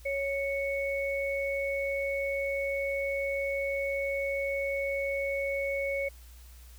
sine tone pair together, 554.2 / 2217 Hz, C#5 / C#7, -1 / 0 cents, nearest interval 2 octaves, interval 2401 cents, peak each -30 / -33 dBFS, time 0.05-6.09 s, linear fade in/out 10 ms, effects added 60 Hz sine -48 dBFS peak until 6.78 s + white hiss -58 dBFS RMS until 6.78 s

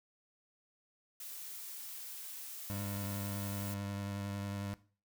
blue noise, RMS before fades -46 dBFS, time 1.2-3.74 s, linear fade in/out 2 ms
25% pulse tone with vibrato, 100 Hz, G2, 35 cents sharp, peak -34 dBFS, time 2.7-4.74 s, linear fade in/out 0 ms, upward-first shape sine, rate 11 Hz, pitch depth 16 cents each way
effects noise-tail reverb RT60 0.4 s tail -18 dB re dry

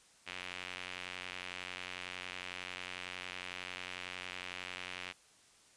sawtooth tone with band-pass filter, 91 Hz, F#2, 28 cents flat, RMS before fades -45 dBFS, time 0.26-5.13 s, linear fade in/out 20 ms, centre 2600 Hz, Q 2.1, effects white hiss -64 dBFS RMS until 5.76 s + resampled to 22050 Hz

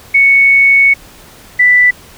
sine tone pair in turn, 2217 / 1979.8 Hz, C#7 / B6, 0 / +4 cents, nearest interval major second, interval 196 cents, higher first, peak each -4 dBFS, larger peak neither, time 0.14-0.94 / 1.59-1.91 s, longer first, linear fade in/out 10 ms, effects pink hiss -38 dBFS RMS until 2.17 s

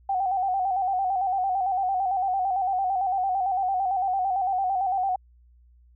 sine tone with vibrato, 759 Hz, F#5, 44 cents sharp, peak -22 dBFS, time 0.09-5.16 s, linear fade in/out 5 ms, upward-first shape square, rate 8.9 Hz, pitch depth 58 cents each way, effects added 60 Hz sine -53 dBFS peak until 5.95 s

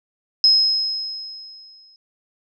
sine tone with exponential decay, 5130 Hz, E8, 48 cents flat, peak -9 dBFS, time 0.44-1.96 s, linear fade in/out 1 ms, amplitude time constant 330 ms, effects none

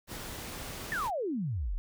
pink noise, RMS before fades -41 dBFS, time 0.07-1.11 s, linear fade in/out 50 ms
sine exponential sweep, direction down, 1864.7 to 34.65 Hz, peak -30 dBFS, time 0.92-1.78 s, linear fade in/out 0 ms
effects none

